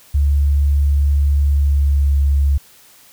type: tone with pitch glide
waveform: sine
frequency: 71.3 to 70.2 Hz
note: C#2 to C#2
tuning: +49 to +22 cents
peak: -11 dBFS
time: 0.14-2.58 s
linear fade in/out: 10 ms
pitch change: -27 cents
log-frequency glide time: 1.46-2.19 s
effects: white hiss -47 dBFS RMS until 3.12 s